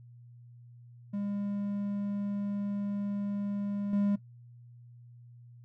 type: tone with level steps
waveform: triangle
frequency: 202.4 Hz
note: G#3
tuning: 44 cents flat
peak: -29 / -23 dBFS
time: 1.13-4.16 s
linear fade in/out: 10 ms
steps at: 3.93 s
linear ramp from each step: 2 ms
effects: noise-tail reverb RT60 0.1 s tail -17 dB re dry + added 120 Hz sine -50 dBFS peak until 5.64 s